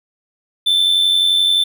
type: tone with amplitude modulation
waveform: triangle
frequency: 3534 Hz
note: A7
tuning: 7 cents sharp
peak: -8 dBFS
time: 0.66-1.64 s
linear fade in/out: 10 ms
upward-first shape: sine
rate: 91.5 Hz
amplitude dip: 45%
effects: none